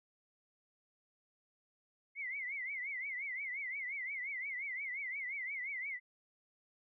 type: tone with vibrato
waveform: sine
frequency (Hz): 2118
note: C7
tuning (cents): +21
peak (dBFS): -38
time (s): 2.15-6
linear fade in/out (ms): 50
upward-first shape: triangle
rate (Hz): 5.7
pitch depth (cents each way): 160
effects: none